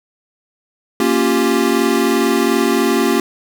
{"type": "chord", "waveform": "square", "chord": "G half-diminished seventh", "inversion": "first", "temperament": "equal", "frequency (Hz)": [233.1, 277.2, 349.2, 392], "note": ["Bb3", "Db4", "F4", "G4"], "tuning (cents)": [0, 0, 0, 0], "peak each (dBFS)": -19, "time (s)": [1, 3.2], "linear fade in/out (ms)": 2, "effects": []}